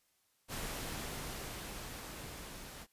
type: noise with level ramp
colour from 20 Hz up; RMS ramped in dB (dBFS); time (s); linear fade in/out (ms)
pink; -40 to -49; 0.48-2.87; 50
effects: white hiss -75 dBFS RMS until 2.92 s + resampled to 32000 Hz